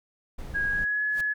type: noise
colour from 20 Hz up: brown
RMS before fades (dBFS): -36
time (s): 0.38-0.85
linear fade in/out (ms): 10
type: tone with pitch glide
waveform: sine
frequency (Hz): 1645 to 1699.1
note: G#6 to G#6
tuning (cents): -17 to +39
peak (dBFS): -24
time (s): 0.54-1.34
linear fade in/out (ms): 20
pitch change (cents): +56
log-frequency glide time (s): 0.68-1.03
type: noise with exponential growth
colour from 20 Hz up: pink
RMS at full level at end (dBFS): -37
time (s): 1.07-1.21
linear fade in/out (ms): 5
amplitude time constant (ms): 29
effects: none